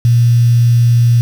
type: tone with quantisation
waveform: sine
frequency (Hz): 118.7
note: A#2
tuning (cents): +32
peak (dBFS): -6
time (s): 0.05-1.21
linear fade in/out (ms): 0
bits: 5
effects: none